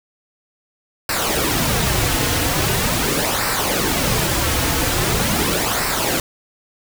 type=noise with flanger; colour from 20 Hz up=pink; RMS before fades=-19 dBFS; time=1.09-6.2 s; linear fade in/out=2 ms; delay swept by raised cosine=0.3 to 5.2 ms; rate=0.42 Hz; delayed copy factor=-0.6; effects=none